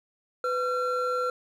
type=tone pair together; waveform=triangle; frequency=500 / 1363.7 Hz; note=B4 / F6; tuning=+21 / -42 cents; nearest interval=octave + perfect fourth; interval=1737 cents; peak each=-26 dBFS; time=0.44-1.3 s; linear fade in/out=2 ms; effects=none